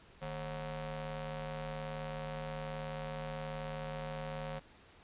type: ring-modulated tone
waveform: sawtooth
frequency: 192.7 Hz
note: G3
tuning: 29 cents flat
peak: -32 dBFS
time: 0.21-4.6 s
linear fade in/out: 20 ms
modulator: 346 Hz
effects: pink hiss -60 dBFS RMS until 5.03 s + resampled to 8000 Hz